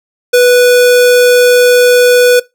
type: tone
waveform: square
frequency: 492.4 Hz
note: B4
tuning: 5 cents flat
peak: -4 dBFS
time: 0.33-2.4 s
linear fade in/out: 10 ms
effects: noise-tail reverb RT60 0.2 s tail -20 dB re dry